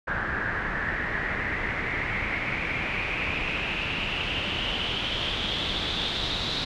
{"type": "noise with low-pass filter sweep", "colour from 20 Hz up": "pink", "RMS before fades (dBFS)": -29, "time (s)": [0.07, 6.65], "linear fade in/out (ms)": 10, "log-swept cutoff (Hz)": [1600, 3900], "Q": 6.5, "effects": []}